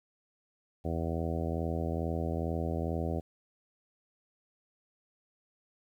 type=harmonic tone; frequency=82.3 Hz; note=E2; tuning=2 cents flat; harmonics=1 / 2 / 3 / 4 / 5 / 6 / 7 / 8 / 9; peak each=-34 / -37 / -39 / -40 / -41 / -42 / -42 / -43 / -44 dBFS; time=0.84-3.21 s; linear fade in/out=20 ms; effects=11-bit